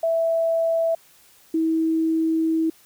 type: tone pair in turn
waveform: sine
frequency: 659.3 / 322.7 Hz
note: E5 / E4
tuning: 0 / -37 cents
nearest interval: octave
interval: 1237 cents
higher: first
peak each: -18 dBFS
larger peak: neither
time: 0.03-0.95 / 1.54-2.7 s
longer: second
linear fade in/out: 5 ms
effects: white hiss -54 dBFS RMS until 2.85 s